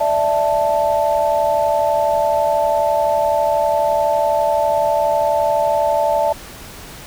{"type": "chord", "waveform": "sine", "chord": "D suspended second", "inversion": "none", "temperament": "equal", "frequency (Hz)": [587.3, 659.3, 880], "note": ["D5", "E5", "A5"], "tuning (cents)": [0, 0, 0], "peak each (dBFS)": -18, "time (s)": [0, 6.33], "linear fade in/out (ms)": 10, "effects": ["pink hiss -36 dBFS RMS until 7.06 s"]}